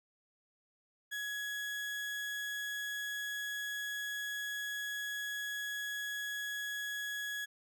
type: tone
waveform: 35% pulse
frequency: 1675 Hz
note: G#6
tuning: 14 cents sharp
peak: -35 dBFS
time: 1.11-7.46 s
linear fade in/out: 20 ms
effects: none